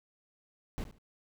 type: noise with echo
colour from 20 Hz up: brown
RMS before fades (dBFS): -36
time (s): 0.78-0.84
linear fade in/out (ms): 0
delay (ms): 72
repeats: 2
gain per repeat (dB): -13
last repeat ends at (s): 0.984
effects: none